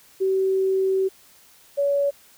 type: tone pair in turn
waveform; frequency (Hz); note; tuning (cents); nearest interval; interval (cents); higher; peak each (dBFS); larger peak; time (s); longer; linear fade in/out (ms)
sine; 382.2 / 565.4; G4 / C#5; -44 / +34; perfect fifth; 678; second; -18; neither; 0.2-1.09 / 1.77-2.11; first; 20
effects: white hiss -53 dBFS RMS until 2.37 s